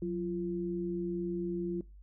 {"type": "tone pair together", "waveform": "sine", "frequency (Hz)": [182.4, 344.3], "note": ["F#3", "F4"], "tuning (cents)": [-24, -25], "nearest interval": "major seventh", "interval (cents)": 1099, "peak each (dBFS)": [-35, -34], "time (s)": [0.02, 1.81], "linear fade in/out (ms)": 2, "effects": ["noise-tail reverb RT60 0.3 s tail -24 dB re dry", "added 49 Hz sine -50 dBFS peak until 2.02 s"]}